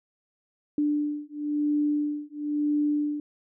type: beating tone pair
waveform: sine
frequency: 295 / 295.99 Hz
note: D4 / D4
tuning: +8 / +14 cents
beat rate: 0.99 Hz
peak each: -27 dBFS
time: 0.78-3.2 s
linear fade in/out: 2 ms
effects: none